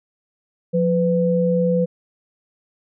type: tone pair together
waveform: sine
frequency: 176.9 / 500.7 Hz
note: F3 / B4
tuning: +23 / +24 cents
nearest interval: octave + tritone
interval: 1801 cents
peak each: -18 dBFS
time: 0.73-1.86 s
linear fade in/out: 20 ms
effects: none